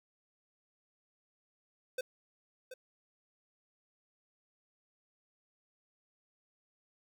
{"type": "tone with echo", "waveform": "square", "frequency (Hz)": 512, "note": "C5", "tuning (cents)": -38, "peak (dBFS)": -34, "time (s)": [1.98, 2.01], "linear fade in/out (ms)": 5, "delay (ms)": 730, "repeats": 1, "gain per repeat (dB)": -11, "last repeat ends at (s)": 2.74, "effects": []}